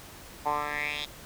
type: tone with band-pass filter sweep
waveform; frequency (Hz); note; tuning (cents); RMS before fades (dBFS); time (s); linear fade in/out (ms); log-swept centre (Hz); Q
10% pulse; 147.6; D3; +9; -31; 0.45-1.06; 20; 860 to 3700; 4.4
effects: pink hiss -47 dBFS RMS until 1.25 s